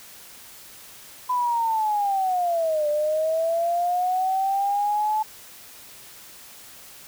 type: linear two-way sweep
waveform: sine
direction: down then up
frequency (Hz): 1006 to 590 to 868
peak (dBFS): -20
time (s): 1.29-5.23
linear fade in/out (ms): 10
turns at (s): 2.88
effects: white hiss -45 dBFS RMS until 7.07 s